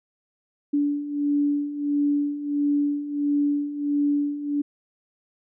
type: beating tone pair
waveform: sine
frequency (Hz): 288.1 / 289.6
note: D4 / D4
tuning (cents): -33 / -24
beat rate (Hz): 1.5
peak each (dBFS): -27 / -22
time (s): 0.73-4.62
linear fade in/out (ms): 10
effects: none